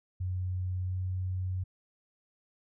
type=tone with pitch glide; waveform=sine; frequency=91.7 to 92.44 Hz; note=F#2 to F#2; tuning=-15 to -1 cents; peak=-30 dBFS; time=0.2-1.64 s; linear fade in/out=10 ms; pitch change=+14 cents; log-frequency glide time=0.84-0.95 s; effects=none